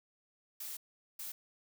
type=noise bursts at uneven times; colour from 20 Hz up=blue; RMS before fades=-43 dBFS; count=2; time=0.6-0.77 / 1.19-1.32 s; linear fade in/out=5 ms; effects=none